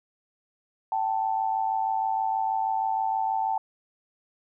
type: tone pair together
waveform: sine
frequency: 773.7 / 880 Hz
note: G5 / A5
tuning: -23 / 0 cents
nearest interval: major second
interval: 223 cents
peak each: -27 / -26 dBFS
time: 0.92-3.58 s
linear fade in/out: 2 ms
effects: none